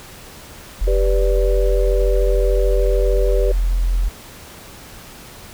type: tone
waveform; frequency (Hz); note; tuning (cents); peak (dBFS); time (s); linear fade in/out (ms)
sine; 43; F1; -26; -14; 0.81-4.09; 10
type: chord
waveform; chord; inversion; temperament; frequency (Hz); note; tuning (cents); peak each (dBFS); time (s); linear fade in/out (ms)
sine; G major; none; equal; 392 / 493.9 / 587.3; G4 / B4 / D5; 0 / 0 / 0; -21 / -21 / -24; 0.87-3.52; 5
effects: pink hiss -39 dBFS RMS until 5.53 s